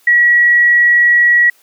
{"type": "tone", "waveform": "sine", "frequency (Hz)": 1922, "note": "B6", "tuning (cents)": -48, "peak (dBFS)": -6, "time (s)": [0.07, 1.5], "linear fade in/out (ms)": 5, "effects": ["white hiss -51 dBFS RMS until 1.62 s", "high-pass 300 Hz 12 dB/octave"]}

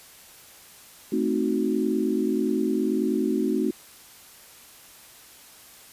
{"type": "chord", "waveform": "sine", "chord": "A diminished seventh", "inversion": "none", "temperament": "equal", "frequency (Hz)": [220, 261.6, 311.1, 370], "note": ["A3", "C4", "Eb4", "Gb4"], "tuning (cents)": [0, 0, 0, 0], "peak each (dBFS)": -27, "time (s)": [1.12, 3.71], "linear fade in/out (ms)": 5, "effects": ["white hiss -49 dBFS RMS until 5.92 s", "resampled to 32000 Hz"]}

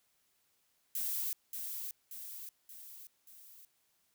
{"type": "noise with echo", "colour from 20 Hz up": "violet", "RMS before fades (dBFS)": -36, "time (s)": [0.95, 1.33], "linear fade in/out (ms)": 2, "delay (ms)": 580, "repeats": 4, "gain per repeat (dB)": -5, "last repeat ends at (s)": 3.65, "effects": ["white hiss -75 dBFS RMS until 4.14 s"]}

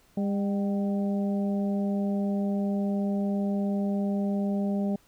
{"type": "harmonic tone with a mistuned harmonic", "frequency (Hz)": 200.7, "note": "G3", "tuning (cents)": 41, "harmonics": [1, 2, 3, 4], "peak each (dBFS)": [-25, -36, -36, -42], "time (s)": [0.17, 4.96], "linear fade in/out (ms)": 5, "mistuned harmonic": 4, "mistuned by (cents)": -54, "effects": ["pink hiss -62 dBFS RMS until 5.07 s"]}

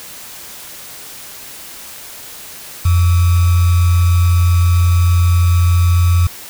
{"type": "tone with sample-and-hold", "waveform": "sine", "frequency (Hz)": 87.31, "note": "F2", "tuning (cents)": 0, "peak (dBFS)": -8, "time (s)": [2.85, 6.27], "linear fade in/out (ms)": 5, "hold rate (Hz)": 1225, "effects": ["white hiss -33 dBFS RMS until 6.49 s"]}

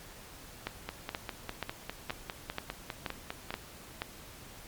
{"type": "two click trains", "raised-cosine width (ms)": 0.3, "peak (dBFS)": [-19, -17], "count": [14, 8], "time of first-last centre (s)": [[0.89, 3.506], [0.67, 4.019]], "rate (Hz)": [4.97, 2.09], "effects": ["pink hiss -50 dBFS RMS until 4.67 s", "MP3 96 kbps"]}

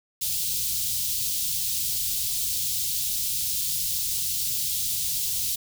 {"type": "band-stop noise", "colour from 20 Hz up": "white", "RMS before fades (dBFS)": -27, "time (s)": [0.21, 5.56], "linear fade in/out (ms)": 10, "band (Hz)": [150, 3400], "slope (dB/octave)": 24, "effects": []}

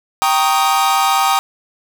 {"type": "chord", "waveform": "45% pulse", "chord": "Eb dominant seventh", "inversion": "first", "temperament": "equal", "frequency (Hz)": [784, 932.3, 1108.7, 1244.5], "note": ["G5", "Bb5", "Db6", "Eb6"], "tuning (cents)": [0, 0, 0, 0], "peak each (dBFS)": [-16, -19, -22, -17], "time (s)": [0.22, 1.39], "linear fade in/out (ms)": 0, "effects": []}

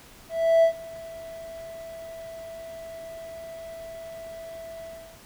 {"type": "tone with ADSR envelope", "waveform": "triangle", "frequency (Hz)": 659.3, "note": "E5", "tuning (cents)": 0, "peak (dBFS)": -11, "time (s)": [0.29, 5.21], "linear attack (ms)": 340, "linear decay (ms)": 94, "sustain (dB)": -24, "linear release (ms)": 350, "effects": ["tanh soft clip ceiling -9 dBFS", "pink hiss -50 dBFS RMS until 5.25 s"]}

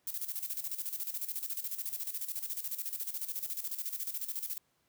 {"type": "noise with tremolo", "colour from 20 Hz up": "violet", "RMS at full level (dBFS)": -36, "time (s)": [0.07, 4.58], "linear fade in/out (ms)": 2, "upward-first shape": "square", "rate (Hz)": 14, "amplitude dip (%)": 70, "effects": ["pink hiss -74 dBFS RMS until 4.88 s", "high-pass 80 Hz 12 dB/octave"]}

